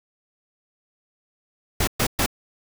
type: noise bursts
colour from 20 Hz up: pink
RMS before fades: -21 dBFS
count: 3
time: 1.8-2.262 s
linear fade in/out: 5 ms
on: 74 ms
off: 120 ms
effects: none